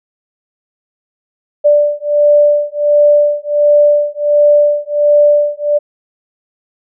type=beating tone pair; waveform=sine; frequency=587.3 / 588.7 Hz; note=D5 / D5; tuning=0 / +4 cents; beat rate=1.4 Hz; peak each=-10 dBFS; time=1.64-5.79 s; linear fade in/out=20 ms; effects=none